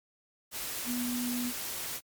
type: tone in noise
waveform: sine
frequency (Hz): 244.8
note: B3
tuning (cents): -15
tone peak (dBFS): -31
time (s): 0.85-1.53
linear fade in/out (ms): 50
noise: white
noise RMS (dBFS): -37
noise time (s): 0.51-2.01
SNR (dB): +3
effects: MP3 96 kbps